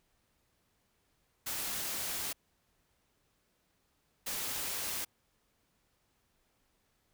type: noise bursts at uneven times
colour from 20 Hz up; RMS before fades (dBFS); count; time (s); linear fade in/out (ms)
white; -37; 2; 1.46-2.33 / 4.26-5.05; 10
effects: pink hiss -75 dBFS RMS until 7.13 s